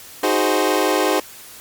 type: chord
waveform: 25% pulse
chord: Ab dominant seventh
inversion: second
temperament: equal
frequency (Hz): 311.1 / 370 / 415.3 / 523.3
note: Eb4 / Gb4 / Ab4 / C5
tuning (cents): 0 / 0 / 0 / 0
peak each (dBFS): -18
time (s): 0.23-1.2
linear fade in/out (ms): 5
effects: white hiss -40 dBFS RMS until 1.6 s + Opus 48 kbps